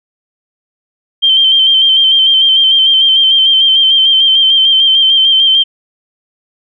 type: tone with vibrato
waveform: sine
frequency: 3136 Hz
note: G7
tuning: in tune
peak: -5 dBFS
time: 1.22-5.64 s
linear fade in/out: 20 ms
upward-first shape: square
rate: 6.7 Hz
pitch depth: 28 cents each way
effects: none